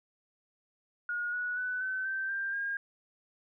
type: tone with pitch steps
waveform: sine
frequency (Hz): 1438 / 1466.5 / 1495.6 / 1525.3 / 1555.5 / 1586.4 / 1617.8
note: F#6 / F#6 / F#6 / G6 / G6 / G6 / G#6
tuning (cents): -50 / -16 / +18 / -48 / -14 / +20 / -46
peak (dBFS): -31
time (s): 1.09-2.77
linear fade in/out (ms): 2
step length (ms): 240
effects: none